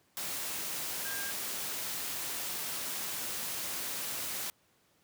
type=tone in noise; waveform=sine; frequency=1607 Hz; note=G6; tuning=43 cents sharp; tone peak=-40 dBFS; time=1.05-1.31 s; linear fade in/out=0 ms; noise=white; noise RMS=-37 dBFS; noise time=0.17-4.5 s; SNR=-6 dB; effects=pink hiss -69 dBFS RMS until 5.03 s + high-pass 100 Hz 12 dB/octave